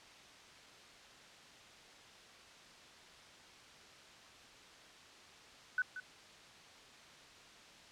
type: tone with echo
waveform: sine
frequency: 1500 Hz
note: F#6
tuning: 23 cents sharp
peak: -30 dBFS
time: 5.78-5.82 s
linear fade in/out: 2 ms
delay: 180 ms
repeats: 1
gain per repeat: -12 dB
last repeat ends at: 6 s
effects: white hiss -57 dBFS RMS until 7.91 s + low-pass 5000 Hz 12 dB/octave